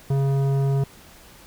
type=tone with tanh clipping; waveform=sine; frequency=137.4 Hz; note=C#3; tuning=15 cents flat; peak=-20 dBFS; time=0.1-0.84 s; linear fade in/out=5 ms; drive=13 dB; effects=pink hiss -48 dBFS RMS until 1.46 s